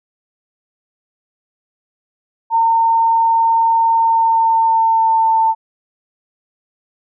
sine tone with pitch glide, 911 to 894.3 Hz, A#5 to A5, -40 to +28 cents, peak -10 dBFS, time 2.5-5.55 s, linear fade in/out 50 ms, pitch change -32 cents, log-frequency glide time 3.94-5.41 s, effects none

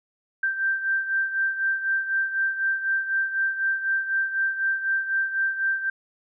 sine beating tone pair, 1568 / 1572 Hz, G6 / G6, 0 / +4 cents, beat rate 4 Hz, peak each -23 / -29 dBFS, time 0.43-5.9 s, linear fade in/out 5 ms, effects none

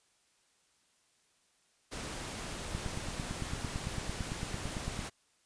pink noise, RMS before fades -41 dBFS, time 1.91-5.1 s, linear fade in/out 20 ms
click train, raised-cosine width 5 ms, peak -24 dBFS, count 21, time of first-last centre 2.75-4.992 s, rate 8.92 Hz
effects white hiss -71 dBFS RMS until 5.45 s + resampled to 22050 Hz

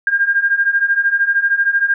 sine beating tone pair, 1600 / 1613 Hz, G6 / G6, +35 / +49 cents, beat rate 13 Hz, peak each -17 / -14 dBFS, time 0.07-1.94 s, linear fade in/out 2 ms, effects none

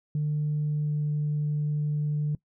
sine tone with pitch glide, 150 to 149.05 Hz, D3 to D3, +37 to +26 cents, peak -23 dBFS, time 0.15-2.35 s, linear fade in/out 2 ms, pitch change -11 cents, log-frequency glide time 0.65-1.06 s, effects noise-tail reverb RT60 0.1 s tail -22 dB re dry + tanh soft clip ceiling -21 dBFS

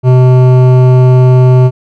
sine tone with hard clipping, 127.2 Hz, C3, 48 cents flat, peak -4 dBFS, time 0.03-1.71 s, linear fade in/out 50 ms, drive 13 dB, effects none

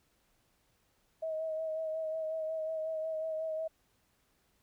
sine tone with vibrato, 636 Hz, D#5, 38 cents sharp, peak -33 dBFS, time 1.22-3.68 s, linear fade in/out 10 ms, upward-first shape sine, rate 5.5 Hz, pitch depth 26 cents each way, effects pink hiss -73 dBFS RMS until 4.62 s

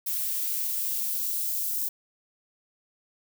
violet noise with high-pass filter sweep, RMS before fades -29 dBFS, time 0.06-1.89 s, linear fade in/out 10 ms, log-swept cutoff 930 to 4900 Hz, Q 0.75, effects none

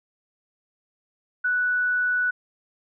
sine tone, 1480 Hz, F#6, in tune, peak -20 dBFS, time 1.44-2.31 s, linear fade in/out 10 ms, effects none

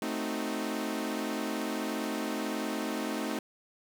sawtooth chord, A diminished seventh, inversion none, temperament equal, 220 / 261.6 / 311.1 / 370 Hz, A3 / C4 / Eb4 / Gb4, 0 / 0 / 0 / 0 cents, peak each -32 / -33 / -32 / -38 dBFS, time 0.02-3.39 s, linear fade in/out 2 ms, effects none

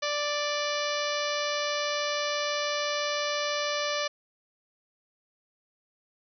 harmonic tone, 587.3 Hz, D5, in tune, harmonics 1 / 2 / 3 / 4 / 5 / 6 / 7 / 8 / 9 / 10, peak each -31 / -34 / -36 / -37 / -38 / -39 / -39 / -40 / -41 / -41 dBFS, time 0.02-4.08 s, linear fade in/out 10 ms, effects none

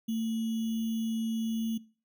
sine tone with sample-and-hold, 224.4 Hz, A3, 34 cents sharp, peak -28 dBFS, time 0.08-1.78 s, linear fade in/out 10 ms, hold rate 3150 Hz, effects noise-tail reverb RT60 0.4 s tail -21 dB re dry

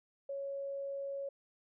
sine tone, 554.4 Hz, C#5, in tune, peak -37 dBFS, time 0.29-1.29 s, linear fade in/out 5 ms, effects none

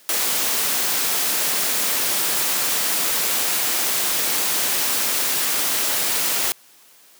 white noise, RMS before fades -21 dBFS, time 0.09-6.52 s, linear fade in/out 0 ms, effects white hiss -51 dBFS RMS until 7.19 s + high-pass 200 Hz 12 dB/octave

